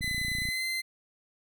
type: click train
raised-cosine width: 5 ms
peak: -26 dBFS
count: 15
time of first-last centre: 0.01-0.488 s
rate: 29.3 Hz
type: tone with pitch glide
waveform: 30% pulse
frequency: 2018 to 2068 Hz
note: B6 to C7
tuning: +37 to -21 cents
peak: -27 dBFS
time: 0.01-0.82 s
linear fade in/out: 20 ms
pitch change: +42 cents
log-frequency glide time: 0.4-0.66 s
effects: none